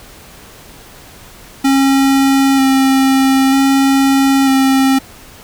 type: tone with vibrato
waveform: square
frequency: 269.5 Hz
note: C#4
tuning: 49 cents flat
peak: -9 dBFS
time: 1.64-4.99 s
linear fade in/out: 10 ms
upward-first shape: square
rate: 0.53 Hz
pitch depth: 14 cents each way
effects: pink hiss -38 dBFS RMS until 5.43 s